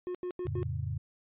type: tone bursts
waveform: triangle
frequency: 360.2 Hz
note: F#4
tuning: 46 cents flat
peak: -31 dBFS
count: 4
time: 0.07-0.63 s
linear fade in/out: 0 ms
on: 77 ms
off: 84 ms
type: chord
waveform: sine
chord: F augmented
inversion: none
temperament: equal with one note detuned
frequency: 86.8 / 110 / 138.59 Hz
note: F2 / A2 / C#3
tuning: -10 / 0 / 0 cents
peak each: -36 dBFS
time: 0.45-0.98 s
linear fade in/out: 10 ms
effects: resampled to 8000 Hz